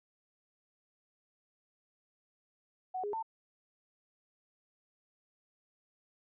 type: tone with pitch steps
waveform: sine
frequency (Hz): 743 / 412.5 / 894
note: F#5 / G#4 / A5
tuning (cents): +7 / -12 / +27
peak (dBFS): -34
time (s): 2.94-3.228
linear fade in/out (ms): 10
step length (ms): 96
effects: none